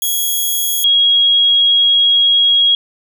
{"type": "tone pair in turn", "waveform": ["5% pulse", "sine"], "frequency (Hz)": [3322, 3297], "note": ["G#7", "G#7"], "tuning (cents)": [0, -13], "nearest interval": "unison", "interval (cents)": 13, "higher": "first", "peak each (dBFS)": [-6, -8], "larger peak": "first", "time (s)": [[0.02, 0.84], [0.84, 2.75]], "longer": "second", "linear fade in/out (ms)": 2, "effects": []}